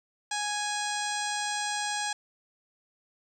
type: harmonic tone with a mistuned harmonic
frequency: 830.6 Hz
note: G#5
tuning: in tune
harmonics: 1 / 2 / 3 / 4 / 5 / 6 / 7 / 8 / 9 / 10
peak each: -33 / -35 / -41 / -39 / -40 / -42 / -41 / -44 / -40 / -41 dBFS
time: 0.31-2.13 s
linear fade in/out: 5 ms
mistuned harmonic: 5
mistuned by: -20 cents
effects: 10-bit